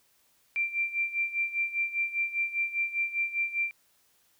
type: tone with tremolo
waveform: sine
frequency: 2360 Hz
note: D7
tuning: 8 cents sharp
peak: -24 dBFS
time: 0.56-3.71 s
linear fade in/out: 0 ms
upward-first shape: sine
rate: 5 Hz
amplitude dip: 80%
effects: white hiss -67 dBFS RMS until 4.39 s